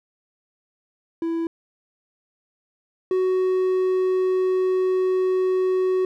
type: tone pair in turn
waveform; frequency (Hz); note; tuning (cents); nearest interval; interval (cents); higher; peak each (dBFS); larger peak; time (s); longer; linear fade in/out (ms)
triangle; 331.4 / 372; E4 / F#4; +9 / +9; major second; 200; second; -20 / -16; second; 1.22-1.47 / 3.11-6.05; second; 2
effects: none